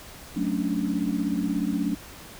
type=chord; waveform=sine; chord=D major seventh; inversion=first; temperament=equal; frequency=185 / 220 / 277.2 / 293.7 Hz; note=F#3 / A3 / C#4 / D4; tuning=0 / 0 / 0 / 0 cents; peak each=-29 dBFS; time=0.36-1.95 s; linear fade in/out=10 ms; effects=pink hiss -44 dBFS RMS until 2.39 s